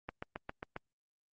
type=click train; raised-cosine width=0.5 ms; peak=-24 dBFS; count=6; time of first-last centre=0.09-0.764 s; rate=7.42 Hz; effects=Opus 24 kbps